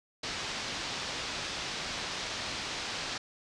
white low-pass noise, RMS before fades -37 dBFS, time 0.23-3.18 s, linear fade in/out 5 ms, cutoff 5400 Hz, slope 24 dB/octave, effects resampled to 22050 Hz

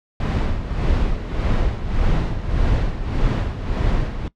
brown noise with tremolo, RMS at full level -17 dBFS, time 0.2-4.28 s, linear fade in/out 2 ms, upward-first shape sine, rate 1.7 Hz, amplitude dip 65%, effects noise-tail reverb RT60 0.1 s tail -20 dB re dry + low-pass 4000 Hz 12 dB/octave

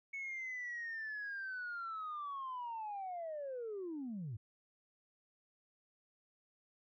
sine linear sweep, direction down, 2217 to 98 Hz, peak -39 dBFS, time 0.13-4.37 s, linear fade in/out 10 ms, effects tanh soft clip ceiling -37 dBFS

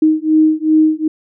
sine beating tone pair, 311.1 / 313.7 Hz, D#4 / D#4, 0 / +14 cents, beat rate 2.6 Hz, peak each -12 dBFS, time 0.02-1.08 s, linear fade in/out 5 ms, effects none

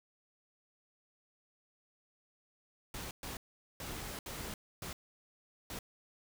pink noise bursts at uneven times, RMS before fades -43 dBFS, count 6, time 2.94-3.11 / 3.23-3.37 / 3.8-4.19 / 4.26-4.54 / 4.82-4.93 / 5.7-5.79 s, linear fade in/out 2 ms, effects none

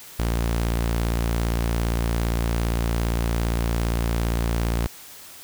sawtooth tone, 57.5 Hz, A#1, 23 cents flat, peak -17 dBFS, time 0.19-4.87 s, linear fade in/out 5 ms, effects white hiss -43 dBFS RMS until 5.43 s

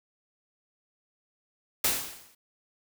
white noise with exponential decay, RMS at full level -22 dBFS, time 1.84-2.35 s, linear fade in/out 5 ms, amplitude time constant 110 ms, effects none

